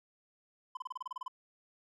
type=tone bursts; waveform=triangle; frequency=1019 Hz; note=C6; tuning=46 cents flat; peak=-35 dBFS; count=11; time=0.75-1.281 s; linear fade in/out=5 ms; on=21 ms; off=30 ms; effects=none